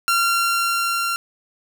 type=tone with level ramp; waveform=sawtooth; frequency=1376 Hz; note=F6; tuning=26 cents flat; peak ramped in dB=-12 to -17 dBFS; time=0.08-1.16 s; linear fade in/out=0 ms; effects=none